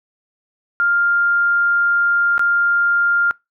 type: tone with dropouts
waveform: sine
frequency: 1400 Hz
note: F6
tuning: 4 cents sharp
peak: -13 dBFS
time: 0.8-3.31 s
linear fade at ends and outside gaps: 0 ms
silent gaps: 2.38-2.394 s
effects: noise-tail reverb RT60 0.2 s tail -24 dB re dry